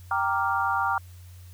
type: chord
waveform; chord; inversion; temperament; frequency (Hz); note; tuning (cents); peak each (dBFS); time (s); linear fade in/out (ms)
sine; G minor seventh; none; equal; 784 / 932.3 / 1174.7 / 1396.9; G5 / Bb5 / D6 / F6; 0 / 0 / 0 / 0; -28; 0.11-0.98; 2
effects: added 90 Hz sine -43 dBFS peak until 1.53 s + white hiss -57 dBFS RMS until 1.53 s